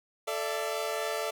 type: chord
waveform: sawtooth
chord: A suspended fourth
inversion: none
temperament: equal with one note detuned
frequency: 440 / 587.3 / 671.6 Hz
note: A4 / D5 / E5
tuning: 0 / 0 / +32 cents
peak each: -31 dBFS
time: 0.27-1.31 s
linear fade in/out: 10 ms
effects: none